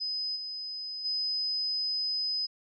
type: tone with level steps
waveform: sine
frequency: 5030 Hz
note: D#8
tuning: 18 cents sharp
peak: -30 / -35 / -28 dBFS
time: 0-2.47 s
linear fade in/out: 20 ms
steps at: 0.35 / 1.04 s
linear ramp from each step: 20 ms
effects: none

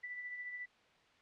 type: tone with tremolo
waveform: sine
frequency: 1975.5 Hz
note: B6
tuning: in tune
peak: -39 dBFS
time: 0.03-0.66 s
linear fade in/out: 10 ms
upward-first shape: triangle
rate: 14 Hz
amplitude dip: 50%
effects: white hiss -67 dBFS RMS until 1.21 s + low-pass 3000 Hz 12 dB/octave

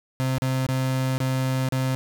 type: tone with dropouts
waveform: 35% pulse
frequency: 130.81 Hz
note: C3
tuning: in tune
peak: -20 dBFS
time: 0.2-1.95 s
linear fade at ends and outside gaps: 0 ms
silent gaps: 0.383-0.42 / 0.666-0.688 / 1.18-1.203 / 1.688-1.723 s
effects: none

